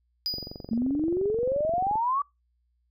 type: tone with exponential decay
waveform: triangle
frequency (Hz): 4925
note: D#8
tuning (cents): -19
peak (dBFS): -23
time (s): 0.26-0.77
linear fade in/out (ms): 0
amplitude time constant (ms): 110
type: click train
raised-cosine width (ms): 2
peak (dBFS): -25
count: 38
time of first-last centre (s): 0.34-1.956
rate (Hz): 22.9
type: exponential sweep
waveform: sine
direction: up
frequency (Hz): 220 to 1160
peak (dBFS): -23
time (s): 0.71-2.22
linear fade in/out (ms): 5
effects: noise-tail reverb RT60 0.2 s tail -23 dB re dry + added 60 Hz sine -68 dBFS peak until 2.9 s